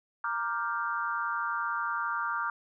sine chord, G minor seventh, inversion first, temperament equal with one note detuned, 932.3 / 1179.4 / 1396.9 / 1568 Hz, Bb5 / D6 / F6 / G6, 0 / +7 / 0 / 0 cents, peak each -36 / -33 / -33 / -38 dBFS, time 0.24-2.5 s, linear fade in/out 2 ms, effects none

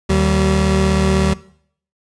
25% pulse tone pair together, 76.2 / 192.01 Hz, D#2 / G3, -36 / -36 cents, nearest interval octave + major third, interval 1600 cents, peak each -12 dBFS, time 0.09-1.34 s, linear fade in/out 10 ms, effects noise-tail reverb RT60 0.6 s tail -19 dB re dry + resampled to 22050 Hz

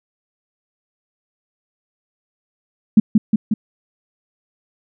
sine tone with echo, 215.5 Hz, A3, 36 cents flat, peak -4 dBFS, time 2.97-3 s, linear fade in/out 5 ms, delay 180 ms, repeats 3, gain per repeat -3 dB, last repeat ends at 3.54 s, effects none

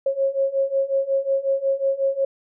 sine beating tone pair, 541 / 546.5 Hz, C#5 / C#5, -42 / -25 cents, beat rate 5.5 Hz, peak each -23 / -21 dBFS, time 0.06-2.25 s, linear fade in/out 5 ms, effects none

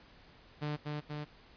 sawtooth tone with echo, 149 Hz, D3, 25 cents sharp, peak -30 dBFS, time 0.61-0.77 s, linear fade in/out 20 ms, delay 240 ms, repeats 2, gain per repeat -2 dB, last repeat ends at 1.25 s, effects pink hiss -59 dBFS RMS until 1.56 s + resampled to 11025 Hz

